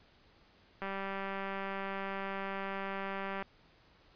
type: click train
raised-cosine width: 0.5 ms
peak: -24 dBFS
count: 509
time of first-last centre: 0.82-3.425 s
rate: 195 Hz
effects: pink hiss -64 dBFS RMS until 4.15 s + resampled to 11025 Hz